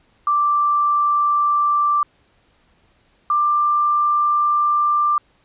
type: tone pair in turn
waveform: sine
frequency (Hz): 1174.7 / 1184.9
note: D6 / D6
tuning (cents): 0 / +15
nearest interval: unison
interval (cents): 15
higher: second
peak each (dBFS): -14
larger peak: neither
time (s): 0.27-2.03 / 3.3-5.18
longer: second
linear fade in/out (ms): 2
effects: pink hiss -59 dBFS RMS until 5.44 s + resampled to 8000 Hz